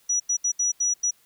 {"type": "tone bursts at uneven times", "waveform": "sine", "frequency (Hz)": 5850, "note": "F#8", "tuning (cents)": -21, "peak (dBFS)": -20, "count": 6, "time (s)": [[0.09, 0.2], [0.29, 0.37], [0.44, 0.52], [0.59, 0.72], [0.8, 0.94], [1.03, 1.11]], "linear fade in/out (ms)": 10, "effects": ["white hiss -61 dBFS RMS until 1.25 s"]}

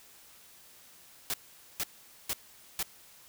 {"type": "noise bursts", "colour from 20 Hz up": "white", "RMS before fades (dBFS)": -32, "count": 4, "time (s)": [1.3, 2.828], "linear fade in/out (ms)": 0, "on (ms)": 37, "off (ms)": 460, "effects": ["white hiss -56 dBFS RMS until 3.28 s"]}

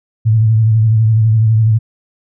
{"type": "tone with vibrato", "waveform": "sine", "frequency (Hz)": 110.7, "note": "A2", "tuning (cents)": 11, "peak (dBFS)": -7, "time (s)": [0.25, 1.79], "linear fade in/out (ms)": 20, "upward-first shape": "sine", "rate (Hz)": 12, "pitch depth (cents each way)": 50, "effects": []}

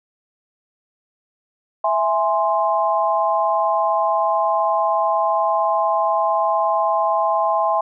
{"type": "chord", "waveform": "sine", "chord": "E augmented", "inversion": "none", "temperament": "equal", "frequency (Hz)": [659.3, 830.6, 1046.5], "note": ["E5", "G#5", "B#5"], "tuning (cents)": [0, 0, 0], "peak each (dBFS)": -20, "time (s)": [1.84, 7.81], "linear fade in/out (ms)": 5, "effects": []}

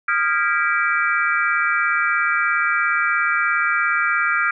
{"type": "tone cluster", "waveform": "sine", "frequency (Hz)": [1235, 1392, 1629, 1954, 2323], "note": ["D#6", "F6", "G#6", "B6", "D7"], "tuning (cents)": [-13, -6, -34, -19, -20], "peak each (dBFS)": [-24, -20, -23, -26, -24], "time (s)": [0.08, 4.51], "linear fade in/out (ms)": 5, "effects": []}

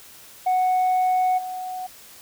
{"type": "tone with level steps", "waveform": "sine", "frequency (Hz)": 739, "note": "F#5", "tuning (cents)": -2, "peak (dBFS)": [-15, -28], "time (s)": [0.46, 1.87], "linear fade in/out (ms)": 10, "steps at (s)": 1.37, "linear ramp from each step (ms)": 20, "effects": ["tanh soft clip ceiling -16 dBFS", "white hiss -46 dBFS RMS until 2.21 s"]}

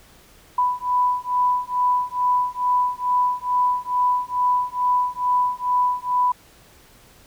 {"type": "beating tone pair", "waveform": "sine", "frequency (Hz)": [991, 993.3], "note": ["B5", "B5"], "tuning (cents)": [6, 10], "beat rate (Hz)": 2.3, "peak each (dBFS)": [-21, -21], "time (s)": [0.58, 6.32], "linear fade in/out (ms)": 5, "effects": ["pink hiss -51 dBFS RMS until 7.26 s"]}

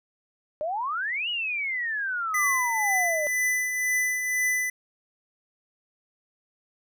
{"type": "exponential two-way sweep", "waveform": "sine", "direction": "up then down", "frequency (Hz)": [587.3, 2960, 587.3], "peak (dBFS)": -26, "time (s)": [0.61, 3.27], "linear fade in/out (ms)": 0, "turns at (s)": 1.29}
{"type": "tone with tremolo", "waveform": "square", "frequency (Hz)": 2000, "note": "B6", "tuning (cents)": 21, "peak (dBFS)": -22, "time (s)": [2.34, 4.7], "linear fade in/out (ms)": 5, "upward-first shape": "triangle", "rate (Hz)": 2, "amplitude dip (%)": 50}
{"effects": []}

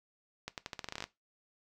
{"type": "accelerating click train", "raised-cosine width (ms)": 0.2, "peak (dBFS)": -21, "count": 13, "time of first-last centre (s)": [0.48, 1.04], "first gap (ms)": 98, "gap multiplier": 0.85, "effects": ["noise-tail reverb RT60 0.2 s tail -17 dB re dry"]}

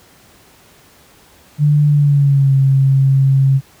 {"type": "tone with pitch glide", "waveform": "sine", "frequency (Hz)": [147.7, 135.44], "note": ["D3", "C#3"], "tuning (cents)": [10, -40], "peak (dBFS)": -8, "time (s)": [1.58, 3.61], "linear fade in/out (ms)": 50, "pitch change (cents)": -150, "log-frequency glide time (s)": [1.87, 2.55], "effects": ["pink hiss -47 dBFS RMS until 3.8 s", "high-pass 60 Hz 12 dB/octave"]}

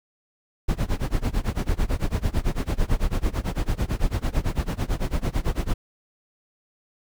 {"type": "noise with tremolo", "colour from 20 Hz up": "brown", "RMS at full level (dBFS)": -20, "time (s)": [0.68, 5.74], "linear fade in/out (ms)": 10, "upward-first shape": "sine", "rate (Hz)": 9, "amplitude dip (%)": 95, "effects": []}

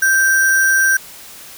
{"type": "tone with sample-and-hold", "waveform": "sine", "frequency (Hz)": 1568, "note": "G6", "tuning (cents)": 0, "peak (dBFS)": -10, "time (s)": [0.02, 0.97], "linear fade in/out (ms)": 5, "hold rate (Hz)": 7350, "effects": ["white hiss -37 dBFS RMS until 1.57 s"]}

